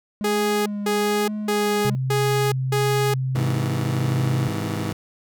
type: tone with vibrato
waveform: triangle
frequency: 207.9 Hz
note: G#3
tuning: 2 cents sharp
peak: -23 dBFS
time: 0.21-1.95 s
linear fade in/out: 0 ms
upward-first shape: sine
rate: 1.1 Hz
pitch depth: 31 cents each way
type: tone bursts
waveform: sawtooth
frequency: 415.3 Hz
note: G#4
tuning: in tune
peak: -16 dBFS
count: 5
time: 0.24-3.14 s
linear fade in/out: 5 ms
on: 420 ms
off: 200 ms
type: tone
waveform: sine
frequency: 130.81 Hz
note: C3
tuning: in tune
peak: -21 dBFS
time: 1.85-4.48 s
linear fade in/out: 0 ms
type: chord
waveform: 20% pulse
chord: Ab augmented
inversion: none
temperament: just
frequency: 103.83 / 129.78 / 162.23 Hz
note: Ab2 / C3 / E3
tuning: 0 / -14 / -27 cents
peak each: -22 / -26 / -24 dBFS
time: 3.35-4.93 s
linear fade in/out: 5 ms
effects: none